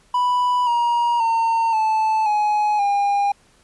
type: tone with pitch steps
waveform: triangle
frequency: 987.8 / 948.7 / 911.1 / 875 / 840.3 / 807 Hz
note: B5 / A#5 / A#5 / A5 / G#5 / G#5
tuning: 0 / +30 / -40 / -10 / +20 / -50 cents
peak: -14 dBFS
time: 0.14-3.32 s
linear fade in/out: 5 ms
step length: 530 ms
effects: pink hiss -56 dBFS RMS until 3.63 s + resampled to 24000 Hz